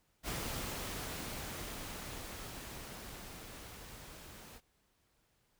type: noise with level ramp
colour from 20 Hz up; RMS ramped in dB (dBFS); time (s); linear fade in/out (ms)
pink; -39 to -53; 0.23-4.61; 50
effects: pink hiss -75 dBFS RMS until 5.59 s